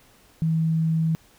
sine tone, 161.4 Hz, E3, 36 cents flat, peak -19 dBFS, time 0.42-1.15 s, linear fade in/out 0 ms, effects pink hiss -56 dBFS RMS until 1.38 s

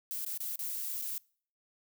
violet noise with dropouts, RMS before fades -37 dBFS, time 0.11-1.18 s, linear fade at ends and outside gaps 0 ms, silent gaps 0.248-0.263 / 0.376-0.404 / 0.558-0.592 / 1.015-1.021 s, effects noise-tail reverb RT60 0.5 s tail -25 dB re dry

